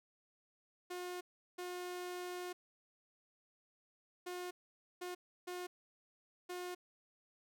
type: tone bursts at uneven times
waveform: sawtooth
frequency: 358.7 Hz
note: F4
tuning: 46 cents sharp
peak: -38 dBFS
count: 6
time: 0.9-1.21 / 1.58-2.53 / 4.26-4.51 / 5.01-5.15 / 5.47-5.67 / 6.49-6.75 s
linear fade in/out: 10 ms
effects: none